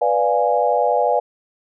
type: chord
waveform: sine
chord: B diminished seventh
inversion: none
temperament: equal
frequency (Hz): 493.9 / 587.3 / 698.5 / 830.6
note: B4 / D5 / F5 / Ab5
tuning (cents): 0 / 0 / 0 / 0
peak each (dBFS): -20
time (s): 0.01-1.2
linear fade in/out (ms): 10
effects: none